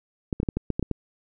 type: clicks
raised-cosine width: 3 ms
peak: -12 dBFS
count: 9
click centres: 0.328 / 0.401 / 0.431 / 0.488 / 0.57 / 0.703 / 0.795 / 0.827 / 0.913 s
effects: none